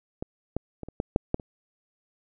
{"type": "clicks", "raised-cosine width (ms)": 2, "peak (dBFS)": [-18, -14, -22, -26, -13, -6, -9, -28], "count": 8, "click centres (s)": [0.225, 0.566, 0.833, 0.886, 1.001, 1.161, 1.344, 1.398], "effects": []}